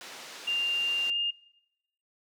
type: band-pass noise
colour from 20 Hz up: white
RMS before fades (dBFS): -45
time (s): 0.01-1.1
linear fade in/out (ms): 0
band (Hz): 260 to 4800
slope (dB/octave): 12
type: tone with pitch glide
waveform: sine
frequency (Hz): 2794 to 2822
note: F7 to F7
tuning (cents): 0 to +17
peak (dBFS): -26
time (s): 0.47-1.31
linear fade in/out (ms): 10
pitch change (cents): +17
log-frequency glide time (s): 1.11-1.16
effects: noise-tail reverb RT60 0.9 s tail -23 dB re dry